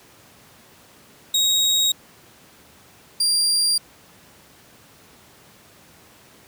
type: tone pair in turn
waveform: 30% pulse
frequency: 3783 / 4766 Hz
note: A#7 / D8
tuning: +25 / +25 cents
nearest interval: major third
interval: 400 cents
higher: second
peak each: -14 dBFS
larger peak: neither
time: 1.34-1.92 / 3.2-3.78 s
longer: neither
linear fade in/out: 5 ms
effects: pink hiss -50 dBFS RMS until 6.47 s + high-pass 100 Hz 12 dB/octave